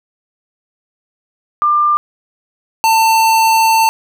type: tone pair in turn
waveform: sine / square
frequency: 1194 / 894.5 Hz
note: D6 / A5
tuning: +28 / +28 cents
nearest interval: perfect fourth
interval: 500 cents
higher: first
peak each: -9 dBFS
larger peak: neither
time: 1.62-1.97 / 2.84-3.89 s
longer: second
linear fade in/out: 0 ms
effects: none